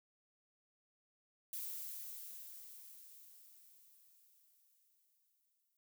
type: noise with exponential decay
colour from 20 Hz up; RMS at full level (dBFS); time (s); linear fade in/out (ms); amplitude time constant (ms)
violet; -43; 1.53-5.77; 1; 920
effects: none